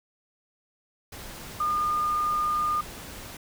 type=tone in noise; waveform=sine; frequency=1215 Hz; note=D#6; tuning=42 cents flat; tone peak=-23 dBFS; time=1.6-2.81 s; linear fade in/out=5 ms; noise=pink; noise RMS=-41 dBFS; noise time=1.12-3.37 s; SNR=+15 dB; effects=none